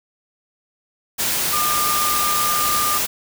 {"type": "tone in noise", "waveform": "sine", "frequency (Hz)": 1204, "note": "D6", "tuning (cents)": 43, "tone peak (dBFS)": -20, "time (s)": [1.52, 2.99], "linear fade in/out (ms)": 20, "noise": "white", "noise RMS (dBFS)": -21, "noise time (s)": [1.18, 3.07], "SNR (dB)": -2, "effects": []}